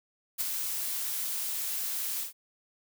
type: noise with ADSR envelope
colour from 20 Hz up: blue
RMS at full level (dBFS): -28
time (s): 0.38-2.33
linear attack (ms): 28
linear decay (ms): 14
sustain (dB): -5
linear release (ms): 130
effects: none